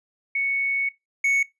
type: tone pair in turn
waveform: sine / triangle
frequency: 2217 / 2217 Hz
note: C#7 / C#7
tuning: 0 / 0 cents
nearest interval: unison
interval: 0 cents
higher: neither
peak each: -21 / -16 dBFS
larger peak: second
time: 0.35-0.89 / 1.24-1.43 s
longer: first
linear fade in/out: 5 ms
effects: noise-tail reverb RT60 0.2 s tail -21 dB re dry + resampled to 24000 Hz